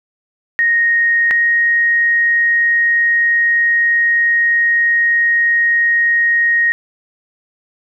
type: tone pair in turn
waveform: sine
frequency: 1864.7 / 1871.6 Hz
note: A#6 / A#6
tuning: 0 / +6 cents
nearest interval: unison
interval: 6 cents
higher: second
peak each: -10 dBFS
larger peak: neither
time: 0.59-1.31 / 1.31-6.72 s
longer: second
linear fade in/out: 0 ms
effects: none